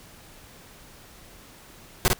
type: noise with echo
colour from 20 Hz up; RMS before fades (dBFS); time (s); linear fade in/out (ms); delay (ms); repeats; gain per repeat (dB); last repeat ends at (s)
pink; -19; 2.05-2.08; 0; 51; 1; -2; 2.131
effects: pink hiss -49 dBFS RMS until 2.19 s